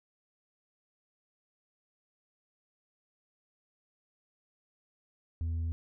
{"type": "tone with tanh clipping", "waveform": "sine", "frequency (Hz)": 82.41, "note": "E2", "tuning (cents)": 0, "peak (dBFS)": -31, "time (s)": [5.41, 5.72], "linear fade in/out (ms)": 0, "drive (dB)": 3, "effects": []}